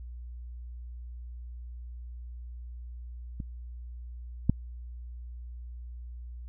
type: clicks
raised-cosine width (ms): 5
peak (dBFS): -24 / -9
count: 2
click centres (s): 3.402 / 4.496
effects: added 60 Hz sine -39 dBFS peak until 6.48 s